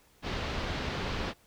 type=low-pass noise; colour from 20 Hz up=pink; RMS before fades=-34 dBFS; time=0.22-1.34 s; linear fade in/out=50 ms; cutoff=4500 Hz; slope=24 dB/octave; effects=pink hiss -63 dBFS RMS until 1.46 s